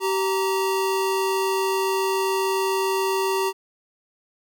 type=tone pair together; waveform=square; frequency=385.3 / 928.1 Hz; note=G4 / A#5; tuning=-30 / -8 cents; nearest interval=octave + minor third; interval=1522 cents; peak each=-23 / -26 dBFS; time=0-3.53 s; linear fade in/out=50 ms; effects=none